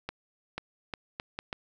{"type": "accelerating click train", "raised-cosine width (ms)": 0.3, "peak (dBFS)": -18, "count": 6, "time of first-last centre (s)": [0.09, 1.529], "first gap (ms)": 490, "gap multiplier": 0.73, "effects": []}